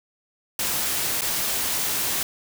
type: noise with dropouts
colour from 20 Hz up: white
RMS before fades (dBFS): -25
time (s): 0.59-2.23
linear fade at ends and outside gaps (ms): 2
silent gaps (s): 1.21-1.218
effects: none